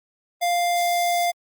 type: tone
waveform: square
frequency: 698.5 Hz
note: F5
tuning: in tune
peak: -20 dBFS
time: 0.41-1.32 s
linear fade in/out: 20 ms
type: high-pass noise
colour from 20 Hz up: white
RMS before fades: -37 dBFS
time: 0.76-1.26 s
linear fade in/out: 10 ms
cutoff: 4300 Hz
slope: 48 dB/octave
effects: Opus 32 kbps